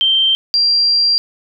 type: tone pair in turn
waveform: sine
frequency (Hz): 3136 / 4744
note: G7 / D8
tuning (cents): 0 / +17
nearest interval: perfect fifth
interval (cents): 717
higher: second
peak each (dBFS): -10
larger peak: neither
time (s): 0.01-0.35 / 0.54-1.18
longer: second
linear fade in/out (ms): 0
effects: none